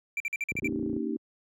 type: tone bursts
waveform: triangle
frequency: 2349 Hz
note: D7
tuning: in tune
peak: -26 dBFS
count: 7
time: 0.17-0.676 s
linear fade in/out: 2 ms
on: 32 ms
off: 47 ms
type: click train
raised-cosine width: 3 ms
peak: -23 dBFS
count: 14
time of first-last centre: 0.52-0.965 s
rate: 29.2 Hz
type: chord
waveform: sine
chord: Eb dominant seventh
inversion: second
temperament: just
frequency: 233.3 / 280 / 311.1 / 388.9 Hz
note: Bb3 / Db4 / Eb4 / G4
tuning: +2 / +18 / 0 / -14 cents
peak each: -33 / -35 / -33 / -36 dBFS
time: 0.62-1.17 s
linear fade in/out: 5 ms
effects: high-pass 80 Hz 12 dB/octave